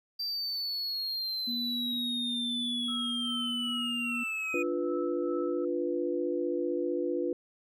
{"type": "linear sweep", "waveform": "triangle", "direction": "down", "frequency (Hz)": [4699, 2465], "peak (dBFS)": -30, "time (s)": [0.19, 4.63], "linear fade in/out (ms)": 10}
{"type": "tone", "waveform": "sine", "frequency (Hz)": 239.9, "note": "A#3", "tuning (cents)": 50, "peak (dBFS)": -34, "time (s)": [1.47, 4.24], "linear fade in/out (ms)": 10}
{"type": "tone with tremolo", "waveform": "sine", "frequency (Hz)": 1308, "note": "E6", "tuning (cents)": -14, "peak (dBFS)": -40, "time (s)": [2.88, 5.65], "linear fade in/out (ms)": 5, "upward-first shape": "sine", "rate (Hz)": 2.5, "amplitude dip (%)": 65}
{"type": "chord", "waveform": "sine", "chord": "B diminished", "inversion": "first", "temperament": "equal", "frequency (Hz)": [293.7, 349.2, 493.9], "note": ["D4", "F4", "B4"], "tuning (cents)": [0, 0, 0], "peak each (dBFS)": [-34, -31, -33], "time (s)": [4.54, 7.33], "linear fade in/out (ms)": 2}
{"effects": []}